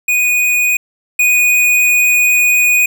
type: tone pair in turn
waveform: square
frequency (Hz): 2474 / 2474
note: D#7 / D#7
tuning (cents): -10 / -10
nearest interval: unison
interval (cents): 0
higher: neither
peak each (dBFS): -11 / -9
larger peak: second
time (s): 0.08-0.77 / 1.19-2.86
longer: second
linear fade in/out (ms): 5
effects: none